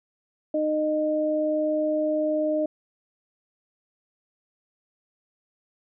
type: tone pair together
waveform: sine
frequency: 307 / 614 Hz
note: D#4 / D#5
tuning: -23 / -23 cents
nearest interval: octave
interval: 1200 cents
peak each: -26 / -23 dBFS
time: 0.54-2.66 s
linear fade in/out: 5 ms
effects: none